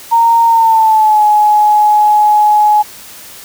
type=tone with pitch glide; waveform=sine; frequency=924 to 842.4 Hz; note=A#5 to G#5; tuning=-16 to +24 cents; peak=-5 dBFS; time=0.11-2.83 s; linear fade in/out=20 ms; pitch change=-160 cents; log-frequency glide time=0.46-1.24 s; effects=white hiss -33 dBFS RMS until 3.44 s